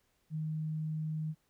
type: tone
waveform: sine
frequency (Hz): 156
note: D#3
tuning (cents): +5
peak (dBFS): -33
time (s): 0.3-1.35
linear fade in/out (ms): 50
effects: pink hiss -75 dBFS RMS until 1.49 s